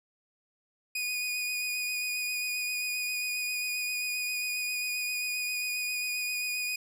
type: tone with vibrato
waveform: sawtooth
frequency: 2471 Hz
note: D#7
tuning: 13 cents flat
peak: -27 dBFS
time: 0.95-6.76 s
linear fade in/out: 5 ms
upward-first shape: sine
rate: 7.5 Hz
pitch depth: 15 cents each way
effects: none